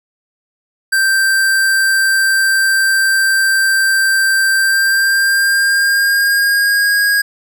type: tone with pitch glide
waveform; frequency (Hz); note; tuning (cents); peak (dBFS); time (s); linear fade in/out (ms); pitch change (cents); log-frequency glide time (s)
square; 1568 to 1639.3; G6 to G#6; 0 to -23; -11; 0.92-7.22; 10; +77; 4.55-7
effects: none